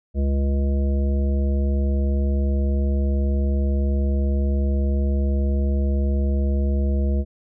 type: harmonic tone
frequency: 69.3 Hz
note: C#2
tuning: in tune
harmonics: 1 / 3 / 5 / 7 / 9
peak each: -18 / -27 / -33 / -35 / -36 dBFS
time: 0.14-7.25 s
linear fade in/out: 50 ms
effects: none